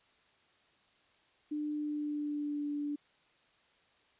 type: tone with pitch glide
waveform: sine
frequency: 299 to 291.7 Hz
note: D4 to D4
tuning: +31 to -12 cents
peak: -33 dBFS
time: 1.51-2.96 s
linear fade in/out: 10 ms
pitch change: -43 cents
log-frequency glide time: 1.73-2.67 s
effects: white hiss -68 dBFS RMS until 4.19 s + resampled to 8000 Hz